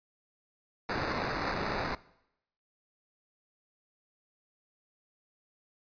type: noise with sample-and-hold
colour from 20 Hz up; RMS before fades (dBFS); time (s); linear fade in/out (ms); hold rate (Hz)
white; -33; 0.89-1.95; 2; 3150
effects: noise-tail reverb RT60 0.8 s tail -20 dB re dry + resampled to 11025 Hz